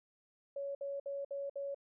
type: tone bursts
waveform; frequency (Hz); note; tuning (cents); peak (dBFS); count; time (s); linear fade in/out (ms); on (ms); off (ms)
sine; 559; C#5; +14; -37; 5; 0.56-1.746; 5; 190; 59
effects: none